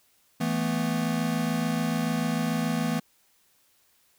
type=chord; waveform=square; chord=E suspended fourth; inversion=none; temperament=equal; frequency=164.81 / 220 / 246.9 Hz; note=E3 / A3 / B3; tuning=0 / 0 / 0 cents; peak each=-30 dBFS; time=0.4-3 s; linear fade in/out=10 ms; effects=white hiss -65 dBFS RMS until 4.18 s